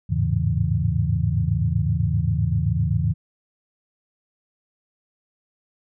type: tone cluster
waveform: sine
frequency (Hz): 81.4 / 102.3 / 110 / 138.8 / 163.9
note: E2 / G#2 / A2 / C#3 / E3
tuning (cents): -21 / -26 / 0 / +3 / -10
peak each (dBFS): -25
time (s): 0.09-3.14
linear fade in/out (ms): 20
effects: none